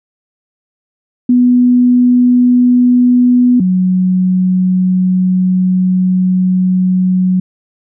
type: tone pair in turn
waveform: sine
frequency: 246.9 / 184.33 Hz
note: B3 / F#3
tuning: 0 / -6 cents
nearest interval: perfect fourth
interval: 506 cents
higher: first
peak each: -5 / -8 dBFS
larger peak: first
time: 1.29-3.6 / 3.6-7.4 s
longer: second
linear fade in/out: 5 ms
effects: none